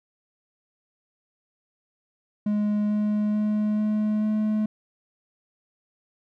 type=tone with pitch steps; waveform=triangle; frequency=208.8 / 210.1 / 211.5 / 212.8 / 214.2 Hz; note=G#3 / G#3 / G#3 / G#3 / A3; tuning=+10 / +20 / +32 / +42 / -46 cents; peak=-19 dBFS; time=2.46-4.66 s; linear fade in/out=5 ms; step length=440 ms; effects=none